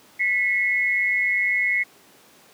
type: tone pair together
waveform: sine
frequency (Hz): 1975.5 / 2176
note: B6 / C#7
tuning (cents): 0 / -33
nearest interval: major second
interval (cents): 167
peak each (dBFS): -22 / -21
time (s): 0.19-1.84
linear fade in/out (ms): 20
effects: pink hiss -52 dBFS RMS until 2.53 s + high-pass 200 Hz 12 dB/octave